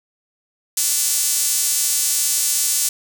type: tone with high-pass filter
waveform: sawtooth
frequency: 292.4 Hz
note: D4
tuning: 7 cents flat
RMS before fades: -19 dBFS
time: 0.77-2.89 s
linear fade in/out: 5 ms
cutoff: 7400 Hz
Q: 1.4
effects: none